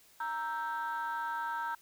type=chord; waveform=sine; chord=E diminished; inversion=second; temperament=equal; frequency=932.3 / 1318.5 / 1568 Hz; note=Bb5 / E6 / G6; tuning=0 / 0 / 0 cents; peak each=-34 / -39 / -38 dBFS; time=0.2-1.75 s; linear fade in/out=5 ms; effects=tanh soft clip ceiling -28 dBFS + white hiss -62 dBFS RMS until 1.81 s